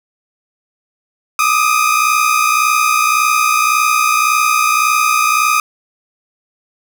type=tone pair together; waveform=30% pulse; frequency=1204 / 1265.8 Hz; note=D6 / D#6; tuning=+43 / +29 cents; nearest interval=minor second; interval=86 cents; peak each=-11 dBFS; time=1.39-5.6 s; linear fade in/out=2 ms; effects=7-bit